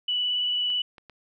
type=tone with vibrato; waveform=sine; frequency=2960 Hz; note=F#7; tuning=in tune; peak=-23 dBFS; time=0.08-0.82 s; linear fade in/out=5 ms; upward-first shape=sine; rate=18 Hz; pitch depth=14 cents each way
type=clicks; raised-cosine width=0.3 ms; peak=-30 dBFS; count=3; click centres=0.702 / 0.982 / 1.097 s
effects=none